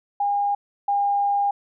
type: tone pair in turn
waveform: sine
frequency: 811 / 807.3 Hz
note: G#5 / G#5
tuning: -41 / -49 cents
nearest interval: unison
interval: 8 cents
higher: first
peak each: -19 / -18 dBFS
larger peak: second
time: 0.2-0.55 / 0.88-1.51 s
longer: second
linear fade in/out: 5 ms
effects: none

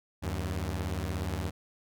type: beating tone pair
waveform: sawtooth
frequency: 77.4 / 94.4 Hz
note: D#2 / F#2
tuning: -9 / +35 cents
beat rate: 17 Hz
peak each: -30 dBFS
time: 0.22-1.51 s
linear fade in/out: 20 ms
effects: none

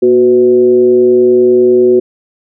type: tone with frequency modulation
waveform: sine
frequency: 370 Hz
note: F#4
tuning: in tune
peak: -4 dBFS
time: 0.02-2 s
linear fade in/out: 10 ms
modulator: 130 Hz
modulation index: 0.54
effects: none

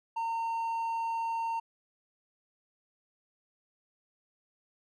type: tone with hard clipping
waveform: sine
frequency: 914 Hz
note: A#5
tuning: 34 cents flat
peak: -31 dBFS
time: 0.16-1.6 s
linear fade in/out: 10 ms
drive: 3 dB
effects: none

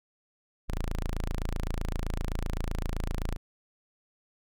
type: tone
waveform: sawtooth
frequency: 27.78 Hz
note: A0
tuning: 18 cents sharp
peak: -25 dBFS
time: 0.68-3.37 s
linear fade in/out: 20 ms
effects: none

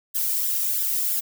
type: noise with flanger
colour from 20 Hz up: violet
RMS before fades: -24 dBFS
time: 0.14-1.21 s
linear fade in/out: 20 ms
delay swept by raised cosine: 0.55 to 1.65 ms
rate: 3 Hz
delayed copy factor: +0.55
effects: none

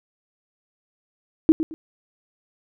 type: tone with echo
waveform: sine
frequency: 319.2 Hz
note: D#4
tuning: 44 cents sharp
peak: -8 dBFS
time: 1.49-1.52 s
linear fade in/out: 0 ms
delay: 110 ms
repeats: 2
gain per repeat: -12 dB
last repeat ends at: 1.74 s
effects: none

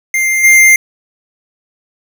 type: tone with level steps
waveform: square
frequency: 2101 Hz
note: C7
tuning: 7 cents sharp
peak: -11 / -4 dBFS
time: 0.14-0.76 s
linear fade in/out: 2 ms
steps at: 0.43 s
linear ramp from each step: 20 ms
effects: none

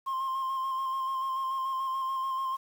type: tone with vibrato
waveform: sine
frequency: 1060 Hz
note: C6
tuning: 22 cents sharp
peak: -26 dBFS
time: 0.06-2.57 s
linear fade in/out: 20 ms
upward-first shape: square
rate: 6.9 Hz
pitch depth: 19 cents each way
effects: tanh soft clip ceiling -28 dBFS + 9-bit

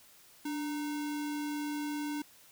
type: tone with sample-and-hold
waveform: sine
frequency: 293.7 Hz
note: D4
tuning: in tune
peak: -33 dBFS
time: 0.45-2.22 s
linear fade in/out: 5 ms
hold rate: 1225 Hz
effects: white hiss -59 dBFS RMS until 2.51 s

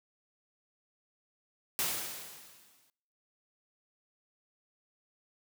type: noise with exponential decay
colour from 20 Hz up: white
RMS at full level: -30 dBFS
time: 1.79-2.9 s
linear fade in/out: 0 ms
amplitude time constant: 240 ms
effects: noise-tail reverb RT60 0.9 s tail -26 dB re dry + high-pass 80 Hz 12 dB/octave

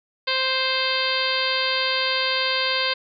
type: harmonic tone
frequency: 523.3 Hz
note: C5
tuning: in tune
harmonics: 1 / 2 / 3 / 4 / 5 / 6 / 7 / 8 / 9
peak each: -29 / -29 / -29 / -29 / -29 / -29 / -29 / -29 / -29 dBFS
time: 0.27-2.94 s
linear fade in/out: 10 ms
effects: none

